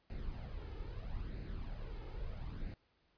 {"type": "noise with flanger", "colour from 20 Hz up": "brown", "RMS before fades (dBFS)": -43, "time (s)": [0.1, 2.74], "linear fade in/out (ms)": 0, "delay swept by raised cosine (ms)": [0.45, 2.35], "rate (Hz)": 0.77, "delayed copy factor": 0.55, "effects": ["pink hiss -75 dBFS RMS until 3.17 s", "resampled to 11025 Hz"]}